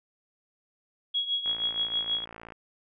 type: tone with tremolo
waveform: sine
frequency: 3322 Hz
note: G#7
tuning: in tune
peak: -23 dBFS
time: 1.14-2.25 s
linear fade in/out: 10 ms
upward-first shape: triangle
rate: 6.3 Hz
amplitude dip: 80%
type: click train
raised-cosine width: 0.5 ms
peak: -28 dBFS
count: 61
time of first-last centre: 1.46-2.522 s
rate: 56.5 Hz
effects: none